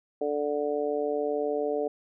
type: harmonic tone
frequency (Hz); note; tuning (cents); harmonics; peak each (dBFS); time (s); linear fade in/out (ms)
146.83; D3; 0; 2 / 3 / 4 / 5; -35 / -28 / -31 / -36; 0.21-1.88; 5
effects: none